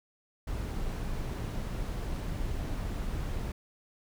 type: noise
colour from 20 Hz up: brown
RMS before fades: -34 dBFS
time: 0.47-3.52 s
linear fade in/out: 5 ms
effects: none